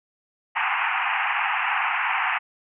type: band-pass noise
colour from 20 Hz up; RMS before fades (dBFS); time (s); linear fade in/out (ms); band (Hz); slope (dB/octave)
pink; -24; 0.55-2.39; 20; 760 to 2800; 96
effects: none